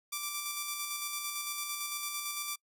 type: tone with tremolo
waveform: 5% pulse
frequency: 1172 Hz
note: D6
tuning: 4 cents flat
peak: -22 dBFS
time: 0.12-2.56 s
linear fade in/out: 10 ms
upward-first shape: square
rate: 8.9 Hz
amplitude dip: 30%
effects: noise-tail reverb RT60 0.1 s tail -25 dB re dry